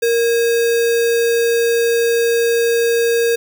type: tone with sample-and-hold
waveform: sine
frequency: 466.2 Hz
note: A#4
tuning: in tune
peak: -12 dBFS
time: 0.02-3.36 s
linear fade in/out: 10 ms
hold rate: 2100 Hz
effects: none